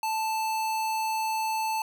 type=tone; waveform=square; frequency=880 Hz; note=A5; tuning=in tune; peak=-27 dBFS; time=0.03-1.82 s; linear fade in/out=2 ms; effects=none